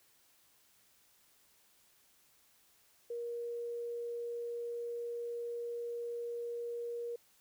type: tone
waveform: sine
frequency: 473.1 Hz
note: A#4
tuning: 26 cents sharp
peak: -37 dBFS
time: 3.1-7.16 s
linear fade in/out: 5 ms
effects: white hiss -68 dBFS RMS until 7.4 s